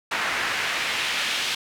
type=noise with band-pass filter sweep; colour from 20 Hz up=pink; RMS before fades=-26 dBFS; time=0.11-1.55 s; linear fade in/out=5 ms; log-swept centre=1700 to 3200 Hz; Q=1.3; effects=none